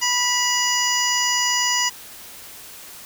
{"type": "harmonic tone with a mistuned harmonic", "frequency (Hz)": 984, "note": "B5", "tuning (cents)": -7, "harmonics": [1, 2, 3, 5, 6, 7], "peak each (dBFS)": [-25, -25, -25, -25, -25, -25], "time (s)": [0.01, 1.9], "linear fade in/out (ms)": 20, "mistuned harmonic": 3, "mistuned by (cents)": -36, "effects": ["white hiss -40 dBFS RMS until 3.05 s"]}